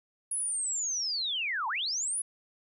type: linear two-way sweep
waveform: sine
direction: down then up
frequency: 10548 to 830.6 to 10548 Hz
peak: -29 dBFS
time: 0.31-2.22 s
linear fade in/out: 5 ms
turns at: 1.68 s
effects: none